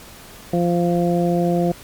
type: harmonic tone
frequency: 173.6 Hz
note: F3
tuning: 10 cents flat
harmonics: 1 / 2 / 3 / 4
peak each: -18 / -21 / -23 / -24 dBFS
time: 0.53-1.72 s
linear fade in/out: 5 ms
effects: pink hiss -41 dBFS RMS until 1.83 s + MP3 96 kbps